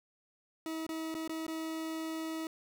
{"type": "tone with dropouts", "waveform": "40% pulse", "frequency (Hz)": 320.9, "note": "E4", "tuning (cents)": -46, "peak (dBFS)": -35, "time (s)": [0.66, 2.47], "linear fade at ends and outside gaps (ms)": 1, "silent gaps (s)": [[0.866, 0.891], [1.143, 1.15], [1.277, 1.294], [1.466, 1.48]], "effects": []}